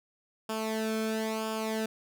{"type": "tone with flanger", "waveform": "sawtooth", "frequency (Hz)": 220, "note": "A3", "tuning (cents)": 0, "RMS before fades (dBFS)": -32, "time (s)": [0.49, 1.86], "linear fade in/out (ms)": 5, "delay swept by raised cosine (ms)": [0.49, 1.06], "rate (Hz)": 1, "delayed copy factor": -0.75, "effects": []}